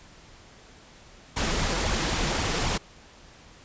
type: noise with flanger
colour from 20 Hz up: pink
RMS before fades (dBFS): -26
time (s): 1.36-2.78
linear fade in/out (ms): 10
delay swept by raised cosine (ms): 0.86 to 6.16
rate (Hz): 3.8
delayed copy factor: +0.6
effects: pink hiss -51 dBFS RMS until 3.64 s + resampled to 16000 Hz